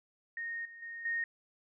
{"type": "tone with level steps", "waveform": "sine", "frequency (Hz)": 1853, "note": "A#6", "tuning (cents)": -11, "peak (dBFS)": [-36, -48, -41, -31], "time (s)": [0.37, 1.24], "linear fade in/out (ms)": 2, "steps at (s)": [0.65, 0.82, 1.05], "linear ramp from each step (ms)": 5, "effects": []}